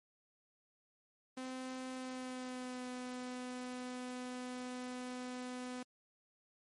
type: tone with pitch glide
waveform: sawtooth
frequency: 258 to 250.7 Hz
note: C4 to B3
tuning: -24 to +26 cents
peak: -38 dBFS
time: 1.37-5.83 s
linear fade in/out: 5 ms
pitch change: -50 cents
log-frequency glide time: 1.94-2.87 s
effects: MP3 48 kbps